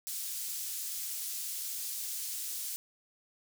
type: high-pass noise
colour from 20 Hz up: pink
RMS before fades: -38 dBFS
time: 0.07-2.76 s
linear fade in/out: 0 ms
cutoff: 6700 Hz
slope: 12 dB/octave
effects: none